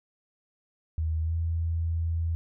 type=tone with pitch glide; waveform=sine; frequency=79.7 to 82.75 Hz; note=D#2 to E2; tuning=+42 to +7 cents; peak=-25 dBFS; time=0.98-2.35 s; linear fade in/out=0 ms; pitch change=+65 cents; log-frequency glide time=1.22-1.34 s; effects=none